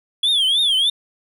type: tone with vibrato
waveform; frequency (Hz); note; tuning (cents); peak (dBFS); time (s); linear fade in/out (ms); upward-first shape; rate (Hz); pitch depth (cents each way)
triangle; 3348; G#7; +13; -13; 0.23-0.9; 5; triangle; 3.3; 190
effects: none